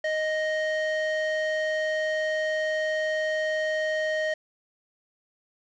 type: tone with band-pass filter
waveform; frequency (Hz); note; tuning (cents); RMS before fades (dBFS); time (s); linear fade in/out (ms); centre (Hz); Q
square; 622.3; D#5; 0; -27; 0.04-4.34; 5; 1300; 2.7
effects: resampled to 16000 Hz + 8-bit